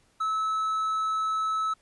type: tone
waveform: triangle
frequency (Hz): 1300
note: E6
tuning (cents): -24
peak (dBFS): -23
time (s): 0.2-1.74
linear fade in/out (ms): 10
effects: pink hiss -65 dBFS RMS until 1.81 s + resampled to 24000 Hz